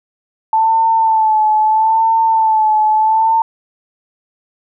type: tone with vibrato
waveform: sine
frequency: 880 Hz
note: A5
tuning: in tune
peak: -9 dBFS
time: 0.53-3.42 s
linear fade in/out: 2 ms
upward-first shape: sine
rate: 0.77 Hz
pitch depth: 42 cents each way
effects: none